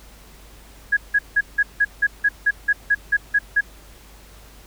sine tone bursts, 1663 Hz, G#6, 2 cents sharp, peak -13 dBFS, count 13, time 0.92-3.61 s, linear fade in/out 10 ms, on 50 ms, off 170 ms, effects added 50 Hz sine -45 dBFS peak until 4.66 s + pink hiss -48 dBFS RMS until 4.66 s

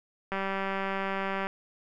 click train, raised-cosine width 0.5 ms, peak -17 dBFS, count 224, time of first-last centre 0.32-1.469 s, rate 194 Hz, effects none

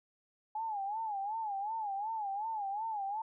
sine tone with vibrato, 840 Hz, G#5, 19 cents sharp, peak -34 dBFS, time 0.55-3.22 s, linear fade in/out 5 ms, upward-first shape sine, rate 2.7 Hz, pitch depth 130 cents each way, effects none

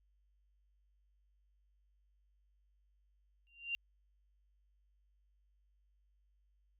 sine tone with exponential growth, 2776 Hz, F7, 11 cents flat, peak -32 dBFS, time 3.47-3.75 s, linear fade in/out 0 ms, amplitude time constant 59 ms, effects added 50 Hz sine -70 dBFS peak until 6.79 s

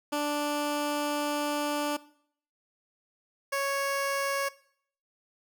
15% pulse tone pair in turn, 293.4 / 553.9 Hz, D4 / C#5, -2 / -1 cents, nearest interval major seventh, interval 1101 cents, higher second, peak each -21 dBFS, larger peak neither, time 0.12-1.97 / 3.52-4.49 s, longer first, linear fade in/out 10 ms, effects noise-tail reverb RT60 0.6 s tail -19 dB re dry

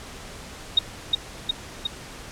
sine tone with echo, 3729 Hz, A#7, in tune, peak -12 dBFS, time 0.77-0.79 s, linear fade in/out 5 ms, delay 360 ms, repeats 3, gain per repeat -3 dB, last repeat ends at 1.87 s, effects pink hiss -40 dBFS RMS until 2.31 s + low-pass 9000 Hz 12 dB/octave

